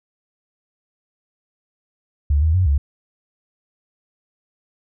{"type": "tone with pitch steps", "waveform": "sine", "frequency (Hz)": [72.3, 79.3, 92.2, 70.9], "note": ["D2", "D#2", "F#2", "C#2"], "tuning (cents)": [-27, 33, -6, 40], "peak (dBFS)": -13, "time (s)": [2.3, 2.78], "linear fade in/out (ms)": 5, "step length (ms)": 120, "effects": []}